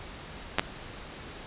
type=clicks; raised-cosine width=0.3 ms; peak=-7 dBFS; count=2; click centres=0.585 / 0.595 s; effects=pink hiss -43 dBFS RMS until 1.46 s + resampled to 8000 Hz